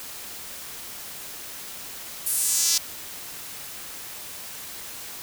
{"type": "tone with high-pass filter sweep", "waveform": "sawtooth", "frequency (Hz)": 336.3, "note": "E4", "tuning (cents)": 35, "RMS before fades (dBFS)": -23, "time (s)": [2.26, 2.78], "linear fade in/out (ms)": 5, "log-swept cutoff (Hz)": [11000, 5200], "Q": 2.1, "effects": ["white hiss -38 dBFS RMS until 5.22 s"]}